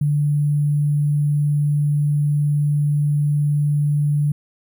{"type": "tone with sample-and-hold", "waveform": "sine", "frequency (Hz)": 146.83, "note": "D3", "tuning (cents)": 0, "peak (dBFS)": -15, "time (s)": [0.01, 4.32], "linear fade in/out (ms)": 5, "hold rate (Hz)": 11025, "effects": []}